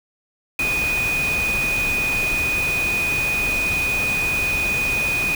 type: tone in noise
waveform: sine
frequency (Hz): 2480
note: D#7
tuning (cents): -6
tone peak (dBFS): -19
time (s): 0.59-5.35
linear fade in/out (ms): 2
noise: pink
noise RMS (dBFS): -28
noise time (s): 0.59-5.35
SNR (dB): +6
effects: none